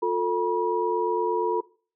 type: tone cluster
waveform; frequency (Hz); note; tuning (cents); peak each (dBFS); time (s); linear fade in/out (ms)
sine; 356.6 / 445.2 / 964; F4 / A4 / B5; +36 / +20 / -42; -27 / -25 / -26; 0.02-1.61; 10
effects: noise-tail reverb RT60 0.4 s tail -21 dB re dry